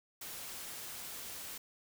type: noise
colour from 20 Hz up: white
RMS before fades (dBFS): -45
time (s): 0.21-1.58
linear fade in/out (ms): 5
effects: none